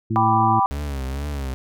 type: harmonic tone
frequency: 111.6 Hz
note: A2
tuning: 25 cents sharp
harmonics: 1 / 2 / 3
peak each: -22 / -25 / -27 dBFS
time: 0.1-0.6 s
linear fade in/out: 10 ms
type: chord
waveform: sine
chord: G major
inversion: none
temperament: equal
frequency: 784 / 987.8 / 1174.7 Hz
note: G5 / B5 / D6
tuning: 0 / 0 / 0 cents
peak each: -19 / -19 / -22 dBFS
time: 0.16-0.66 s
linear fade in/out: 0 ms
type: tone with vibrato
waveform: 40% pulse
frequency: 69.3 Hz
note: C#2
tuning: in tune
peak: -24 dBFS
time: 0.71-1.54 s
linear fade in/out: 0 ms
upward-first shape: triangle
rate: 2.2 Hz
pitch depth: 120 cents each way
effects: none